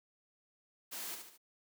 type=noise with echo; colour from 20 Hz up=white; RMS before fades=-43 dBFS; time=0.91-1.16 s; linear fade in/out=20 ms; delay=73 ms; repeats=3; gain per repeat=-6 dB; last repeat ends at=1.379 s; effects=high-pass 200 Hz 12 dB/octave

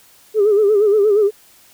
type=tone with vibrato; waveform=sine; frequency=415.3 Hz; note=G#4; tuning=in tune; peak=-9 dBFS; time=0.34-1.31 s; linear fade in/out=50 ms; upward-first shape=sine; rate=8.5 Hz; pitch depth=89 cents each way; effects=tanh soft clip ceiling -6 dBFS + white hiss -49 dBFS RMS until 1.73 s

